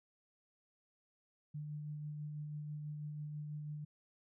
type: tone with tremolo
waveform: sine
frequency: 149.6 Hz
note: D3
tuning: 32 cents sharp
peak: -40 dBFS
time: 1.54-3.85 s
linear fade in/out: 10 ms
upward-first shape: sine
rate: 6.1 Hz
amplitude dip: 25%
effects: none